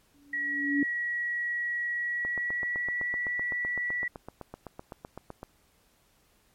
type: tone with exponential growth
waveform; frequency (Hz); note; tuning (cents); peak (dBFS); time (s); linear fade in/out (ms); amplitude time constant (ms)
sine; 285.5; D4; -49; -21; 0.14-0.83; 2; 150
type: tone with pitch glide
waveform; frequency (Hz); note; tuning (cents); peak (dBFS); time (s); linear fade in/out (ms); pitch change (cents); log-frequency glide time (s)
sine; 1919 to 1949.2; A#6 to B6; +50 to -23; -28; 0.33-4.08; 5; +27; 1.93-3.18
type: click train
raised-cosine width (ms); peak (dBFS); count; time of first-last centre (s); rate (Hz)
1; -25; 26; 2.25-5.431; 7.86
effects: pink hiss -66 dBFS RMS until 6.54 s + MP3 64 kbps